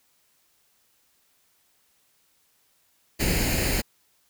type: noise with comb filter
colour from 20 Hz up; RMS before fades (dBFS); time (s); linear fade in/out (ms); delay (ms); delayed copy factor
pink; -24; 3.19-3.82; 20; 0.43; +0.65
effects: white hiss -66 dBFS RMS until 4.29 s